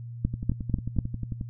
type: two click trains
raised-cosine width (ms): 5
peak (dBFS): -19 / -11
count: 13 / 4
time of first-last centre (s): 0.34-1.411 / 0.25-0.987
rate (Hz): 11.2 / 4.07
effects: noise-tail reverb RT60 0.1 s tail -18 dB re dry + added 118 Hz sine -36 dBFS peak until 1.49 s